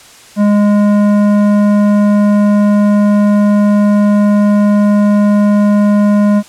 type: tone with tanh clipping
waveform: sine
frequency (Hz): 206.1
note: G#3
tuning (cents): -13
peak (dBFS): -8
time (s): 0.36-6.43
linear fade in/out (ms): 50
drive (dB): 13
effects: white hiss -38 dBFS RMS until 6.48 s + low-pass 9000 Hz 12 dB/octave